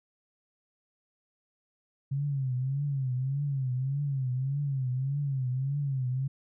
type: tone with vibrato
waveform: sine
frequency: 134.8 Hz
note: C#3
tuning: 48 cents flat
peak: -27 dBFS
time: 2.11-6.28 s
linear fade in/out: 10 ms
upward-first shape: triangle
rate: 1.7 Hz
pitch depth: 140 cents each way
effects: none